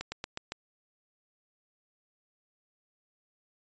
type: slowing click train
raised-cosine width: 0.2 ms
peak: -18 dBFS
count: 5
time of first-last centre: 0.01-0.521 s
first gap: 110 ms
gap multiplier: 1.1
effects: resampled to 16000 Hz